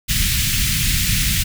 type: band-stop noise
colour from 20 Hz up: pink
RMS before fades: -18 dBFS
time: 0.08-1.44 s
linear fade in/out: 20 ms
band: 180 to 2000 Hz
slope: 24 dB/octave
effects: none